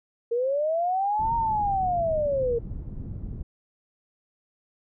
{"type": "linear two-way sweep", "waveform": "sine", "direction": "up then down", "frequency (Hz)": [457.2, 932.3, 457.2], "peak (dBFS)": -22, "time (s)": [0.31, 2.59], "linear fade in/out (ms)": 10, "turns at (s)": 1.35}
{"type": "low-pass noise", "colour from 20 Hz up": "pink", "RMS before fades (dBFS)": -35, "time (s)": [1.19, 3.43], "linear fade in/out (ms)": 5, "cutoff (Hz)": 180, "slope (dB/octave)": 12}
{"effects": []}